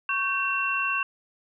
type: tone cluster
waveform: sine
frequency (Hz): 1113 / 1552 / 2719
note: C#6 / G6 / F7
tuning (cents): +7 / -18 / -47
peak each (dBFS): -29 / -30 / -26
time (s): 0.09-1.03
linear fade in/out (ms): 2
effects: none